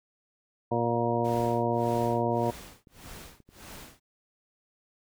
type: harmonic tone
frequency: 118 Hz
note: A#2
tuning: 22 cents sharp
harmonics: 1 / 2 / 3 / 4 / 5 / 6 / 8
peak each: -32 / -32 / -32 / -32 / -32 / -32 / -32 dBFS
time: 0.71-2.51 s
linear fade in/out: 10 ms
type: noise with tremolo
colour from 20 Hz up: pink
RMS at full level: -44 dBFS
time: 1.24-4 s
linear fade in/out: 10 ms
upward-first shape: sine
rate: 1.7 Hz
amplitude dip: 100%
type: clicks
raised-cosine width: 3 ms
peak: -40 dBFS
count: 10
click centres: 1.98 / 2.11 / 2.153 / 2.291 / 2.571 / 2.872 / 3.071 / 3.217 / 3.403 / 3.49 s
effects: none